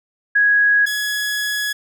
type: tone pair in turn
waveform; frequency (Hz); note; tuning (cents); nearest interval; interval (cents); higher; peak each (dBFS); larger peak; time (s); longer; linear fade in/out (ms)
sine / sawtooth; 1661 / 1683.2; G#6 / G#6; 0 / +23; unison; 23; second; -11 / -16; first; 0.35-0.86 / 0.86-1.73; second; 10
effects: none

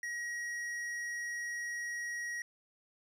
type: tone with hard clipping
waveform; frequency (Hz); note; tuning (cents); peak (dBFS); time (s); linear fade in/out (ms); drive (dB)
triangle; 1900; A#6; +33; -38; 0.03-2.42; 2; 12
effects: none

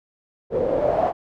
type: noise with low-pass filter sweep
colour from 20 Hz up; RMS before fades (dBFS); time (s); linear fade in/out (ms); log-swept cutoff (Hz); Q
white; -21; 0.5-1.13; 50; 450 to 750; 7.6
effects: none

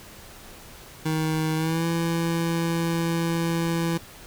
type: tone with pitch glide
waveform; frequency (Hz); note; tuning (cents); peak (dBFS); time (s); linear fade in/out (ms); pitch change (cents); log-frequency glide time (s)
25% pulse; 157.7 to 166.98; D#3 to E3; +24 to +23; -19; 1.05-3.98; 10; +99; 1.56-1.86
effects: pink hiss -45 dBFS RMS until 4.26 s

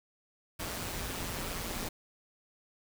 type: noise with amplitude modulation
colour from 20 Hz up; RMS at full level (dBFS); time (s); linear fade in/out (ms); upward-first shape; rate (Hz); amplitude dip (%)
pink; -35; 0.59-1.89; 10; sine; 176; 55
effects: none

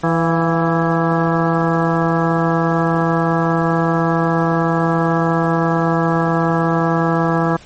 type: harmonic tone with a mistuned harmonic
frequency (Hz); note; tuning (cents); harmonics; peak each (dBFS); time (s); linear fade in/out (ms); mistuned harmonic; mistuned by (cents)
165.1; E3; +3; 1 / 2 / 3 / 4 / 5 / 6 / 7 / 8 / 10; -17 / -20 / -22 / -23 / -24 / -25 / -25 / -26 / -27; 0.03-7.57; 10; 4; +47
effects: pink hiss -42 dBFS RMS until 7.65 s + MP3 32 kbps

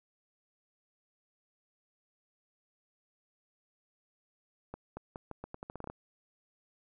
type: accelerating click train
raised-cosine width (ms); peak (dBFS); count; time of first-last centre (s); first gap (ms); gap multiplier
1; -27; 13; 4.74-5.9; 230; 0.82
effects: none

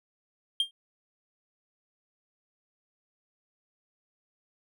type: tone with exponential decay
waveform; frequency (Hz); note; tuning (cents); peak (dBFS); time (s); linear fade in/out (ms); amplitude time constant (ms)
triangle; 3200; G7; +35; -18; 0.6-0.71; 2; 23
effects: none

